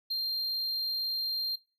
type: tone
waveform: triangle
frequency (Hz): 4186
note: C8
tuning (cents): 0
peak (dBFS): -28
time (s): 0.1-1.56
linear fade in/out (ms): 10
effects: noise-tail reverb RT60 0.3 s tail -20 dB re dry